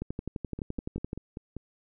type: two click trains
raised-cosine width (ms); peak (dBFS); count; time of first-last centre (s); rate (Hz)
3; -20 / -24; 14 / 6; 0.02-1.131 / 0.59-1.567; 11.7 / 5.12
effects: none